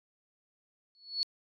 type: tone with exponential growth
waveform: sine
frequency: 4401 Hz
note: C#8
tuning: 13 cents flat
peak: -25 dBFS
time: 0.95-1.23 s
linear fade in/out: 0 ms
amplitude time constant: 59 ms
effects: resampled to 24000 Hz